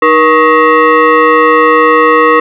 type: tone with frequency modulation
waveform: sine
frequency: 311.1 Hz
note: D#4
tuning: in tune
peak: -3 dBFS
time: 0.02-2.4 s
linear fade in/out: 5 ms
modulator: 789 Hz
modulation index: 1.9
effects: none